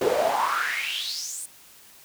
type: noise with high-pass filter sweep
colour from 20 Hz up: brown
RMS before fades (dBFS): -26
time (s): 0.01-1.46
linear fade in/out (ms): 5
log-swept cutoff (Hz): 390 to 9300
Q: 6.8
effects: white hiss -51 dBFS RMS until 2.04 s